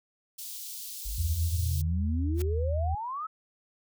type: high-pass noise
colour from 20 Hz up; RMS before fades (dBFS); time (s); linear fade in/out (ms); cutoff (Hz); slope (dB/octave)
white; -40; 0.38-1.82; 10; 3600; 24
type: exponential sweep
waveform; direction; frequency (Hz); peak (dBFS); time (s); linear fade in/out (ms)
sine; up; 46.7 to 1318.5; -32; 1.05-3.27; 10
type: tone with pitch glide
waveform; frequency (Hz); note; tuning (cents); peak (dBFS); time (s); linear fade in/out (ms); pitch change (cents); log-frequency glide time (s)
sine; 83.2 to 79.21; E2 to D#2; +17 to +32; -26; 1.18-2.95; 5; -85; 1.62-2.53
type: noise with exponential growth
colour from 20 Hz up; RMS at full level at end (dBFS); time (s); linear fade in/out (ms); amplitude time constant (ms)
white; -34; 2.34-2.42; 5; 16
effects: none